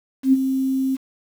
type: tone with ADSR envelope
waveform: sine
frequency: 265.1 Hz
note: C4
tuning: 23 cents sharp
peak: -9 dBFS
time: 0.23-0.97 s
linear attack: 98 ms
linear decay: 30 ms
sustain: -9 dB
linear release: 25 ms
effects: 7-bit